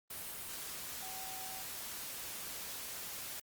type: tone in noise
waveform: sine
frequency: 759 Hz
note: F#5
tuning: 44 cents sharp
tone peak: -49 dBFS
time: 1.02-1.62 s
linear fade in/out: 5 ms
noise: white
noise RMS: -44 dBFS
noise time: 0.1-3.4 s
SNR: -8 dB
effects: Opus 32 kbps